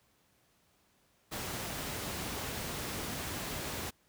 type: noise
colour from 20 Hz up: pink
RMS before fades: -38 dBFS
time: 1.31-3.91 s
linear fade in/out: 20 ms
effects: pink hiss -70 dBFS RMS until 4.08 s + high-pass 60 Hz 12 dB/octave